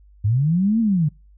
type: linear two-way sweep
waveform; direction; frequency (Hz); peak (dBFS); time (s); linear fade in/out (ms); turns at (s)
sine; up then down; 96.9 to 233.1 to 141.6; -15; 0.24-1.09; 10; 0.8
effects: noise-tail reverb RT60 0.3 s tail -26 dB re dry + added 50 Hz sine -47 dBFS peak until 1.37 s